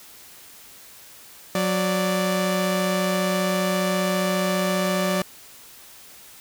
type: tone pair together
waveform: sawtooth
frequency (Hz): 183.73 / 586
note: F#3 / D5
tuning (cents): -12 / -4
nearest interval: octave + minor sixth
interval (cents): 2008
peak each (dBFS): -19 / -20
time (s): 1.55-5.22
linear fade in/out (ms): 2
effects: white hiss -46 dBFS RMS until 6.4 s